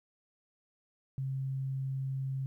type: tone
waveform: sine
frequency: 134 Hz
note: C3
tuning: 42 cents sharp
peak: -32 dBFS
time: 1.18-2.46 s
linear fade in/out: 0 ms
effects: 12-bit